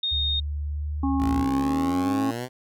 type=tone; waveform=sine; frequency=3695 Hz; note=A#7; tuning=16 cents flat; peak=-23 dBFS; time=0.03-0.4 s; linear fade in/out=5 ms
type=tone with pitch glide; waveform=sine; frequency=73.4 to 75.46 Hz; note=D2 to D2; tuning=0 to +48 cents; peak=-26 dBFS; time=0.11-1.45 s; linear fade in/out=20 ms; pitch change=+48 cents; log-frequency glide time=0.67-1.12 s
type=harmonic tone; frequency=272.3 Hz; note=C#4; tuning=31 cents flat; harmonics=1 / 3 / 4; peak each=-22 / -32 / -34 dBFS; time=1.03-2.31 s; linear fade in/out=5 ms
type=exponential sweep; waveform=10% pulse; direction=up; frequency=51.91 to 129.3 Hz; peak=-21 dBFS; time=1.18-2.49 s; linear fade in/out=50 ms
effects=none